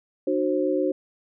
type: tone cluster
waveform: sine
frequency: 301.2 / 368.8 / 531 Hz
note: D4 / F#4 / C5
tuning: +44 / -6 / +25 cents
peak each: -25 dBFS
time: 0.27-0.92 s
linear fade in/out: 5 ms
effects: none